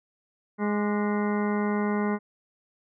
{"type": "harmonic tone with a mistuned harmonic", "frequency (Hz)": 207.7, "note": "G#3", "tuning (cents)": 0, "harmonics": [1, 2, 3, 4, 5, 6, 7, 9, 10], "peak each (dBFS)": [-25, -30, -38, -36, -36, -41, -39, -41, -43], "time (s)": [0.58, 2.19], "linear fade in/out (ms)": 50, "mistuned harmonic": 6, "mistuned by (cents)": -68, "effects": []}